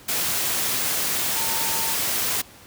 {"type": "tone in noise", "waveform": "sine", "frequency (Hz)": 905, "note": "A5", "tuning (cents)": 48, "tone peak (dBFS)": -32, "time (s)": [1.36, 1.94], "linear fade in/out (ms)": 10, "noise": "white", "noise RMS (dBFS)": -24, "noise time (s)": [0.08, 2.42], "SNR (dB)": -11, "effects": ["pink hiss -47 dBFS RMS until 2.66 s", "high-pass 60 Hz 12 dB/octave"]}